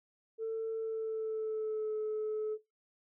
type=tone with pitch glide; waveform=sine; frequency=446.9 to 430.4 Hz; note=A4 to A4; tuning=+27 to -38 cents; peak=-31 dBFS; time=0.38-2.58 s; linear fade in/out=50 ms; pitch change=-65 cents; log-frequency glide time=0.76-1.94 s; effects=noise-tail reverb RT60 0.2 s tail -17 dB re dry + tanh soft clip ceiling -30 dBFS